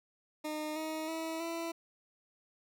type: tone with pitch steps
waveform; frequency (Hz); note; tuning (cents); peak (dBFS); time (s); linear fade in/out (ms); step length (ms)
20% pulse; 306 / 314.8 / 323.8 / 333.1; D#4 / D#4 / E4 / E4; -29 / +20 / -31 / +18; -31; 0.44-1.72; 10; 320
effects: none